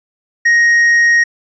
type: tone with tanh clipping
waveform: triangle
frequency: 1874 Hz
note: A#6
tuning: 9 cents sharp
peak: -8 dBFS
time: 0.45-1.24 s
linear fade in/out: 10 ms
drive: 8 dB
effects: resampled to 16000 Hz